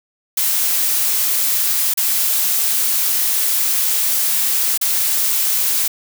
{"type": "noise with dropouts", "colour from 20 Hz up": "blue", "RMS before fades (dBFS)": -17, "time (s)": [0.37, 5.88], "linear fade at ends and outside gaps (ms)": 5, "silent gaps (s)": [[1.939, 1.973], [4.777, 4.812]], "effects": []}